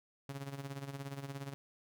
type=tone with tremolo; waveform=sawtooth; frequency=138.59 Hz; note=C#3; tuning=in tune; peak=-35 dBFS; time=0.29-1.54 s; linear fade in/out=0 ms; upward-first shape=sine; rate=17 Hz; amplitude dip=70%; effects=none